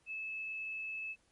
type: tone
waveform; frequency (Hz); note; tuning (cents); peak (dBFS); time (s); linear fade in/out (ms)
sine; 2608; E7; -19; -38; 0.06-1.16; 50
effects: pink hiss -72 dBFS RMS until 1.31 s + MP3 48 kbps